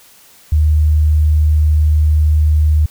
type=tone; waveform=sine; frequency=76.5 Hz; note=D#2; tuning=29 cents flat; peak=-8 dBFS; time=0.52-2.86 s; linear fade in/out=5 ms; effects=white hiss -45 dBFS RMS until 2.9 s